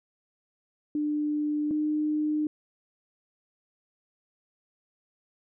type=tone pair in turn; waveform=sine; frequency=298.4 / 303.3 Hz; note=D4 / D#4; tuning=+28 / -44 cents; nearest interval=unison; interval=28 cents; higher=second; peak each=-25 / -24 dBFS; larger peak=second; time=0.95-1.71 / 1.71-2.47 s; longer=neither; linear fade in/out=2 ms; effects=none